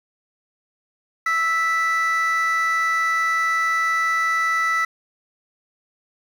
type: tone pair together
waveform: triangle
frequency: 1315 / 1970.3 Hz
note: E6 / B6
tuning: -5 / -5 cents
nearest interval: perfect fifth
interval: 700 cents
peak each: -18 dBFS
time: 1.26-4.85 s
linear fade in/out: 5 ms
effects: tanh soft clip ceiling -12 dBFS + 8-bit